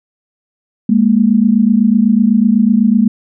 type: tone pair together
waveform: sine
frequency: 205.6 / 233.6 Hz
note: G#3 / A#3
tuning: -17 / +4 cents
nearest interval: major second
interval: 221 cents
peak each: -10 dBFS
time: 0.89-3.08 s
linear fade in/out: 5 ms
effects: none